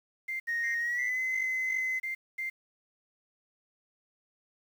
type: tone bursts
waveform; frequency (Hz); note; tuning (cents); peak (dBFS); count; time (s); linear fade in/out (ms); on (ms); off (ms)
sine; 2093; C7; 0; -31; 7; 0.28-2.5; 10; 120; 230
type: tone with pitch glide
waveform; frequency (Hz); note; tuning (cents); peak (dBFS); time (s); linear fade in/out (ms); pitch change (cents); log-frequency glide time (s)
sine; 1864.7 to 2045; A#6 to C7; 0 to -40; -27; 0.47-2; 20; +160; 0.79-1.2
effects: tanh soft clip ceiling -25 dBFS + 9-bit